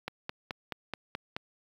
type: click train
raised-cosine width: 0.3 ms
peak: -18 dBFS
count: 7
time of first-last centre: 0.08-1.365 s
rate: 4.67 Hz
effects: high-pass 80 Hz 12 dB/octave + 9-bit